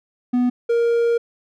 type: tone pair in turn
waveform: triangle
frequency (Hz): 246.9 / 468.2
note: B3 / A#4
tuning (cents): 0 / +8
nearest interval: major seventh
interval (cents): 1108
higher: second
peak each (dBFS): -13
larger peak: neither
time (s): 0.33-0.5 / 0.69-1.18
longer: second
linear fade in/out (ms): 10
effects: none